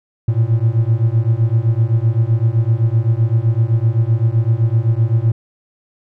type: beating tone pair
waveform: triangle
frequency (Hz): 110 / 117.8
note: A2 / A#2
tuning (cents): 0 / +19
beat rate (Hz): 7.8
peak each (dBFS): -13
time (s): 0.28-5.32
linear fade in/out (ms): 5
effects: none